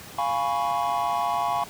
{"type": "chord", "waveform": "triangle", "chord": "C# dominant seventh", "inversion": "first", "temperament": "equal", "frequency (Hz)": [698.5, 830.6, 987.8, 1108.7], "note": ["E#5", "G#5", "B5", "C#6"], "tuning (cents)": [0, 0, 0, 0], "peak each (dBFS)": [-26, -26, -27, -27], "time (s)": [0.18, 1.64], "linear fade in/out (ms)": 5, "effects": ["pink hiss -42 dBFS RMS until 1.69 s", "high-pass 80 Hz 12 dB/octave"]}